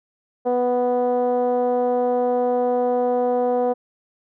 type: tone with low-pass filter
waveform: 10% pulse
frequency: 246.9 Hz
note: B3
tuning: in tune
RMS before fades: -20 dBFS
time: 0.45-3.74 s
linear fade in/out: 20 ms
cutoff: 600 Hz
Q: 9.7
effects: none